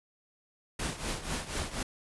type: noise with tremolo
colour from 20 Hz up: pink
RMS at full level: -32 dBFS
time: 0.79-1.83 s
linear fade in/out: 5 ms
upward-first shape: triangle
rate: 4.1 Hz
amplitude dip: 80%
effects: resampled to 24000 Hz